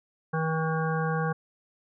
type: harmonic tone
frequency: 160.1 Hz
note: D#3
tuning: 50 cents sharp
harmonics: 1 / 3 / 5 / 7 / 9 / 10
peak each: -27 / -32 / -34 / -35 / -37 / -37 dBFS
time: 0.33-1.33 s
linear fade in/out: 10 ms
effects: none